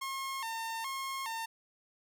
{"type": "tone with vibrato", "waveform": "sawtooth", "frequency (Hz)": 987.8, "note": "B5", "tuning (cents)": 0, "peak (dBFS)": -32, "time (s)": [0.01, 1.46], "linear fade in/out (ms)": 10, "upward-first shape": "square", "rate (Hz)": 1.2, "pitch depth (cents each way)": 150, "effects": []}